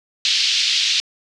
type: band-pass noise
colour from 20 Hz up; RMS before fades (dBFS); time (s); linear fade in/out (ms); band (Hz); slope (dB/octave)
pink; -18; 0.25-1; 0; 3000 to 5100; 24
effects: low-pass 8000 Hz 12 dB/octave